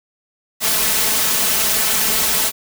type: noise with comb filter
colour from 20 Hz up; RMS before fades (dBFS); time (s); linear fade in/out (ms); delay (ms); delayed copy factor
white; -17; 0.6-2.52; 50; 4.6; +0.6
effects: none